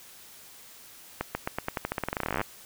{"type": "accelerating click train", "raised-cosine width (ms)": 0.5, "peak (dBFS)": -13, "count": 26, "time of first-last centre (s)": [1.21, 2.414], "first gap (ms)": 140, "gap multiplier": 0.89, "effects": ["white hiss -50 dBFS RMS until 2.65 s"]}